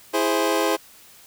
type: chord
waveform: 25% pulse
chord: E augmented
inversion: none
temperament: equal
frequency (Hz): 329.6 / 415.3 / 523.3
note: E4 / G#4 / B#4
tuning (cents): 0 / 0 / 0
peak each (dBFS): -20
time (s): 0.13-0.77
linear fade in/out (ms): 20
effects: white hiss -49 dBFS RMS until 1.26 s